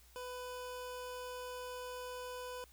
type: tone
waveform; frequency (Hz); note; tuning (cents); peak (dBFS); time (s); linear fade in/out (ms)
25% pulse; 498.9; B4; +17; -39; 0.16-2.64; 0
effects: added 60 Hz sine -62 dBFS peak until 2.72 s + white hiss -65 dBFS RMS until 2.72 s